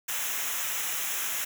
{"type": "noise with comb filter", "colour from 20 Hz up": "white", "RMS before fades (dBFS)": -31, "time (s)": [0.08, 1.45], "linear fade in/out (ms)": 10, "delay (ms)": 0.22, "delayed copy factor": -0.75, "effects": []}